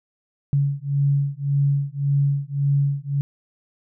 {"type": "beating tone pair", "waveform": "sine", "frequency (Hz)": [140, 141.8], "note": ["C#3", "C#3"], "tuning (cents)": [18, 40], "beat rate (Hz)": 1.8, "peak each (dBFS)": -21, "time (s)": [0.53, 3.21], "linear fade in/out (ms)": 0, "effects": []}